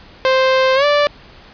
sawtooth tone with pitch glide, 523.3 to 584 Hz, C5 to D5, 0 to -10 cents, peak -7 dBFS, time 0.25-1.07 s, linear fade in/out 0 ms, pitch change +190 cents, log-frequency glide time 0.75-0.85 s, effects pink hiss -42 dBFS RMS until 1.53 s + resampled to 11025 Hz

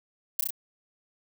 violet noise with echo, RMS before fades -24 dBFS, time 0.39-0.41 s, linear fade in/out 5 ms, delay 32 ms, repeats 3, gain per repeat -2 dB, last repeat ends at 0.506 s, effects none

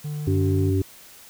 triangle tone, 149.3 Hz, D3, 29 cents sharp, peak -25 dBFS, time 0.04-0.71 s, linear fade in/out 10 ms
harmonic tone, 95.4 Hz, G2, 47 cents flat, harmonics 1 / 3 / 4, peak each -20 / -25 / -26 dBFS, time 0.27-0.82 s, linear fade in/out 5 ms
effects white hiss -47 dBFS RMS until 1.29 s

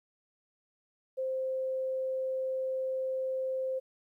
sine tone, 523 Hz, C5, 1 cent flat, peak -30 dBFS, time 1.17-3.8 s, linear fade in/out 20 ms, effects 12-bit

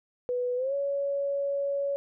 sine tone with pitch glide, 493.9 to 560.8 Hz, B4 to C#5, 0 to +20 cents, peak -26 dBFS, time 0.29-1.96 s, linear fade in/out 0 ms, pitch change +220 cents, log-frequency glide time 0.56-0.74 s, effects none

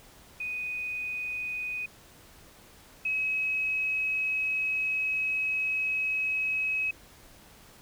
sine tone pair in turn, 2489 / 2555 Hz, D#7 / D#7, 0 / +45 cents, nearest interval unison, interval 45 cents, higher second, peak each -31 / -26 dBFS, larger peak second, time 0.4-1.86 / 3.05-6.91 s, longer second, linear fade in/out 5 ms, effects pink hiss -54 dBFS RMS until 7.81 s

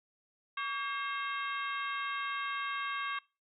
harmonic tone with a mistuned harmonic, 536 Hz, C5, 42 cents sharp, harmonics 2 / 3 / 4 / 5 / 6 / 7, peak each -36 / -40 / -42 / -44 / -46 / -47 dBFS, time 0.57-3.19 s, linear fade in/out 5 ms, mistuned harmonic 2, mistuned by +100 cents, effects noise-tail reverb RT60 0.3 s tail -23 dB re dry

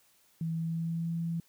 sine tone with pitch glide, 163.4 to 167.12 Hz, E3 to E3, -15 to +24 cents, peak -30 dBFS, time 0.41-1.4 s, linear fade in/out 2 ms, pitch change +39 cents, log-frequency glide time 0.52-1.12 s, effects white hiss -66 dBFS RMS until 1.48 s

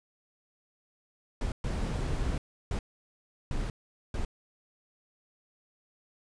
brown noise bursts at uneven times, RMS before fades -31 dBFS, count 5, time 1.41-1.52 / 1.64-2.38 / 2.71-2.79 / 3.51-3.7 / 4.14-4.25 s, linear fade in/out 2 ms, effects resampled to 22050 Hz

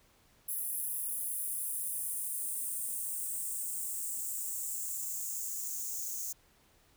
violet noise with high-pass filter sweep, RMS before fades -37 dBFS, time 0.48-6.33 s, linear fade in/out 10 ms, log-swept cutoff 11000 to 6500 Hz, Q 4.6, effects pink hiss -66 dBFS RMS until 6.96 s

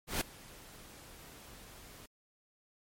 pink noise with ADSR envelope, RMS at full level -31 dBFS, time 0.07-2.06 s, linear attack 140 ms, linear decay 6 ms, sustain -22 dB, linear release 4 ms, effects MP3 64 kbps

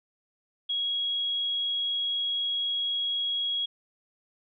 sine tone, 3312 Hz, G#7, 5 cents flat, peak -26 dBFS, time 0.69-3.66 s, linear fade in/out 10 ms, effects none

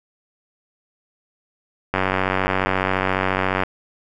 click train, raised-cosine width 0.5 ms, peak -4 dBFS, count 161, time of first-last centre 1.94-3.635 s, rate 94.4 Hz, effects none

